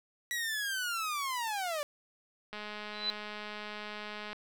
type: linear sweep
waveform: sawtooth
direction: down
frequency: 1949 to 568 Hz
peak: -29 dBFS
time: 0.31-1.83 s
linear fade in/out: 0 ms
type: click train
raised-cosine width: 0.3 ms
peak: -26 dBFS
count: 379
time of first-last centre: 2.53-4.33 s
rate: 210 Hz
type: tone with exponential growth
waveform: sine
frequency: 4000 Hz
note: B7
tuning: 21 cents sharp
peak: -26 dBFS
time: 2.86-3.1 s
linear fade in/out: 0 ms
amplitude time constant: 52 ms
effects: none